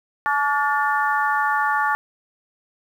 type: harmonic tone with a mistuned harmonic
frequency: 286.3 Hz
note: D4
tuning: 44 cents flat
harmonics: 3 / 4 / 5 / 6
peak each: -22 / -23 / -24 / -25 dBFS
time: 0.26-1.95 s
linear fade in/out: 0 ms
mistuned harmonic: 6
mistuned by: +53 cents
effects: 8-bit